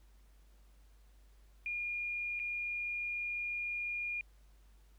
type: tone with dropouts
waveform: sine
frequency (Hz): 2422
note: D#7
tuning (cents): -47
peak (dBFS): -35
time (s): 1.66-4.21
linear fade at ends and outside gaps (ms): 1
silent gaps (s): 2.393-2.398
effects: added 50 Hz sine -59 dBFS peak until 4.98 s + pink hiss -72 dBFS RMS until 4.98 s